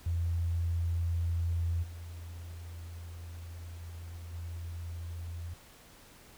sine tone with level steps, 84.7 Hz, E2, 48 cents sharp, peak -28 / -41 / -37 dBFS, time 0.06-5.54 s, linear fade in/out 5 ms, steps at 1.82 / 4.32 s, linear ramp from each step 20 ms, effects pink hiss -56 dBFS RMS until 6.37 s

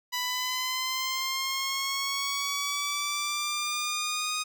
10% pulse linear sweep, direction up, 987.8 to 1244.5 Hz, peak -20 dBFS, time 0.12-4.44 s, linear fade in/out 20 ms, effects none

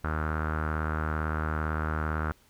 sawtooth tone with low-pass filter, 77.78 Hz, D#2, in tune, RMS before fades -30 dBFS, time 0.04-2.32 s, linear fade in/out 0 ms, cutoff 1400 Hz, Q 6.2, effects pink hiss -62 dBFS RMS until 2.49 s

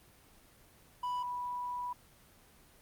triangle / sine tone pair in turn, 987.8 / 982.6 Hz, B5 / B5, 0 / -9 cents, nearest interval unison, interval 9 cents, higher first, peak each -31 / -35 dBFS, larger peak first, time 1.03-1.23 / 1.23-1.93 s, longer second, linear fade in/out 5 ms, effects pink hiss -61 dBFS RMS until 2.81 s + Opus 24 kbps

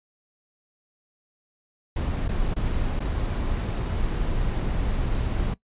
brown noise with dropouts, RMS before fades -25 dBFS, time 1.96-5.54 s, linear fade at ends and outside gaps 5 ms, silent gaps 2.28-2.288 / 2.54-2.563 / 2.994-3.003 s, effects noise-tail reverb RT60 0.1 s tail -20 dB re dry + resampled to 8000 Hz

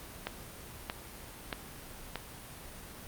click train, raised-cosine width 0.3 ms, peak -17 dBFS, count 4, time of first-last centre 0.27-2.157 s, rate 1.59 Hz, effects pink hiss -47 dBFS RMS until 3.07 s + Opus 32 kbps

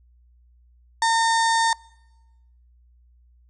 harmonic tone, 911 Hz, A#5, 40 cents flat, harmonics 1 / 2 / 4 / 5 / 6 / 7 / 8 / 9 / 10, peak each -18 / -24 / -30 / -32 / -34 / -35 / -36 / -37 / -38 dBFS, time 1.02-1.73 s, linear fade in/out 2 ms, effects noise-tail reverb RT60 1.0 s tail -24 dB re dry + added 60 Hz sine -53 dBFS peak until 3.49 s

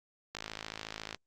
click train, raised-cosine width 0.2 ms, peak -21 dBFS, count 44, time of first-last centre 0.35-1.146 s, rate 54 Hz, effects Opus 48 kbps

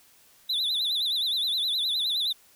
triangle tone with vibrato, 3729 Hz, A#7, in tune, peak -23 dBFS, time 0.49-2.33 s, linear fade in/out 10 ms, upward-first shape sine, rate 9.6 Hz, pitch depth 150 cents each way, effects white hiss -58 dBFS RMS until 2.55 s

